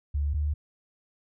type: tone pair in turn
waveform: sine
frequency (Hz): 72.3 / 74.29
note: D2 / D2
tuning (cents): -27 / +20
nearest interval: unison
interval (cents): 47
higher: second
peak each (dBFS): -24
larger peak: neither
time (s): 0.14-0.34 / 0.34-0.54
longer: neither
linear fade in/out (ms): 10
effects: none